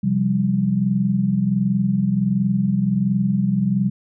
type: chord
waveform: sine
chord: C suspended fourth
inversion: none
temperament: equal with one note detuned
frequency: 131.57 / 174.61 / 196 Hz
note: C3 / F3 / G3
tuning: +10 / 0 / 0 cents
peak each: -23 / -23 / -18 dBFS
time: 0.03-3.9 s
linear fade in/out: 10 ms
effects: none